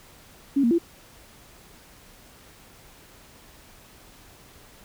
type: tone with pitch steps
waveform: sine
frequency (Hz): 277.9 / 234.3 / 339.1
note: C#4 / A#3 / E4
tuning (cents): +4 / +9 / +49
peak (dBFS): -17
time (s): 0.56-0.785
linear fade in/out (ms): 10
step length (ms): 75
effects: pink hiss -51 dBFS RMS until 4.84 s